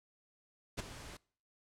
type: noise with ADSR envelope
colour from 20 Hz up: pink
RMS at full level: -36 dBFS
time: 0.77-1.17 s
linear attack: 23 ms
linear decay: 15 ms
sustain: -13 dB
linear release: 5 ms
effects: noise-tail reverb RT60 0.5 s tail -24 dB re dry + low-pass 9000 Hz 12 dB/octave